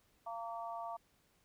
harmonic tone, 229.7 Hz, A#3, 25 cents flat, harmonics 3 / 4 / 5, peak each -43 / -45 / -47 dBFS, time 0.26-0.97 s, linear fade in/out 10 ms, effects pink hiss -73 dBFS RMS until 1.44 s

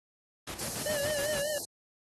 pink noise with tremolo, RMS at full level -38 dBFS, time 0.47-1.42 s, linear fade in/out 5 ms, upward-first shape square, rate 7 Hz, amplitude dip 60%
white band-stop noise, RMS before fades -37 dBFS, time 0.59-1.65 s, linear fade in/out 0 ms, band 890 to 4100 Hz, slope 96 dB/octave
square tone with vibrato, 587.3 Hz, D5, in tune, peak -32 dBFS, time 0.86-1.58 s, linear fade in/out 0 ms, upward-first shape sine, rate 5.1 Hz, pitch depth 77 cents each way
effects high-pass 80 Hz 12 dB/octave + AAC 32 kbps

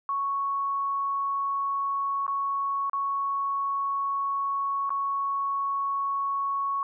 sine tone with dropouts, 1108.7 Hz, C#6, in tune, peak -25 dBFS, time 0.09-6.83 s, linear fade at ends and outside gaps 1 ms, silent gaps 2.266-2.279 / 2.897-2.932 / 4.894-4.904 s, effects none

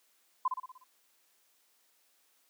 sine tone with echo, 1023 Hz, C6, 39 cents flat, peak -25 dBFS, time 0.45-0.48 s, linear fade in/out 5 ms, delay 60 ms, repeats 6, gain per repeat -5 dB, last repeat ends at 0.84 s, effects white hiss -70 dBFS RMS until 2.49 s + high-pass 300 Hz 12 dB/octave

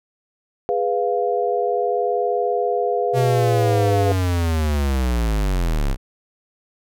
sine chord, F diminished, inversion first, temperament equal with one note detuned, 413.4 / 493.9 / 698.5 Hz, Ab4 / Cb5 / F5, -8 / 0 / 0 cents, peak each -22 dBFS, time 0.69-4.12 s, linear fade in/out 0 ms
square linear sweep, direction down, 129.1 to 31.35 Hz, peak -18 dBFS, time 3.13-5.97 s, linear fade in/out 50 ms
effects none

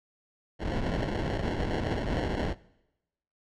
pink noise with sample-and-hold, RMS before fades -30 dBFS, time 0.59-2.55 s, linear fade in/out 50 ms, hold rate 1225 Hz, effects noise-tail reverb RT60 0.9 s tail -21 dB re dry + low-pass 4000 Hz 12 dB/octave

